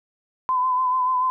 sine tone with vibrato, 1016 Hz, B5, 49 cents sharp, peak -18 dBFS, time 0.49-1.3 s, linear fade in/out 0 ms, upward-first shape sine, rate 6.9 Hz, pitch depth 32 cents each way, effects none

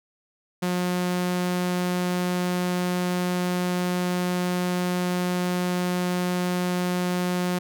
sawtooth tone, 179.4 Hz, F3, 47 cents sharp, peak -19 dBFS, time 0.62-7.59 s, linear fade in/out 10 ms, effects none

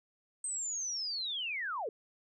sine linear sweep, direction down, 8372 to 387.4 Hz, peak -34 dBFS, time 0.44-1.89 s, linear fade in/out 2 ms, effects none

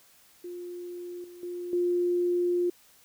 sine tone with level steps, 352.8 Hz, F4, 18 cents sharp, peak -36 / -44 / -33 / -23 dBFS, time 0.44-2.7 s, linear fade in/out 5 ms, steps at 1.24 / 1.43 / 1.73 s, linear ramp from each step 2 ms, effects white hiss -59 dBFS RMS until 3.04 s

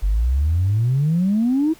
sine exponential sweep, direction up, 46.15 to 329.6 Hz, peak -14 dBFS, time 0.02-1.74 s, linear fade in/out 20 ms, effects tanh soft clip ceiling -11 dBFS + pink hiss -48 dBFS RMS until 1.79 s

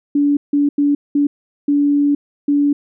sine tone bursts at uneven times, 287.7 Hz, D4, 36 cents flat, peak -11 dBFS, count 6, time 0.15-0.37 / 0.53-0.69 / 0.78-0.95 / 1.15-1.27 / 1.68-2.15 / 2.48-2.73 s, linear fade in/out 5 ms, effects none

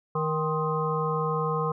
harmonic tone with a mistuned harmonic, 156.5 Hz, D#3, 10 cents sharp, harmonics 1 / 3 / 5 / 7 / 8, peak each -29 / -29 / -36 / -30 / -33 dBFS, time 0.15-1.72 s, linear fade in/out 5 ms, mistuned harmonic 7, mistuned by -70 cents, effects none

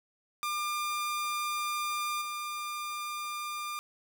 sawtooth tone with level steps, 1199 Hz, D6, 36 cents sharp, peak -27 / -31 dBFS, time 0.43-3.79 s, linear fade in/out 0 ms, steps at 2.21 s, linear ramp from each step 10 ms, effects none

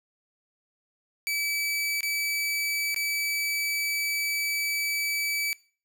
sawtooth tone with dropouts, 2300 Hz, D7, 37 cents flat, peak -23 dBFS, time 1.27-5.53 s, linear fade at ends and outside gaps 0 ms, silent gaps 2.007-2.031 / 2.945-2.962 s, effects noise-tail reverb RT60 0.4 s tail -21 dB re dry

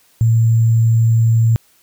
sine tone with sample-and-hold, 114 Hz, A#2, 38 cents flat, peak -9 dBFS, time 0.21-1.56 s, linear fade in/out 0 ms, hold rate 7350 Hz, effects white hiss -54 dBFS RMS until 1.82 s

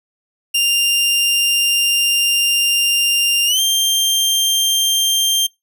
sawtooth tone with pitch glide, 2794 to 3173 Hz, F7 to G7, 0 to +20 cents, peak -10 dBFS, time 0.54-5.47 s, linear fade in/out 10 ms, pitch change +220 cents, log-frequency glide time 3.46-3.6 s, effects noise-tail reverb RT60 0.2 s tail -24 dB re dry

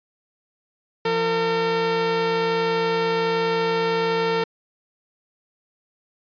sawtooth tone pair together, 171.85 / 454.3 Hz, F3 / A#4, -28 / -45 cents, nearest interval octave + perfect fourth, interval 1683 cents, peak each -25 / -16 dBFS, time 1.05-4.44 s, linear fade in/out 5 ms, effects resampled to 11025 Hz

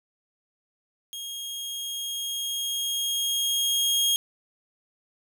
sawtooth tone with level ramp, 3257 Hz, G#7, 34 cents flat, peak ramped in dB -31 to -17 dBFS, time 1.13-4.16 s, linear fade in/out 0 ms, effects none

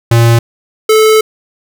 square tone pair in turn, 116.54 / 435.3 Hz, A#2 / A4, 0 / -19 cents, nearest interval octave + major seventh, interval 2281 cents, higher second, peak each -5 dBFS, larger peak neither, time 0.11-0.39 / 0.89-1.21 s, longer second, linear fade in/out 5 ms, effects none

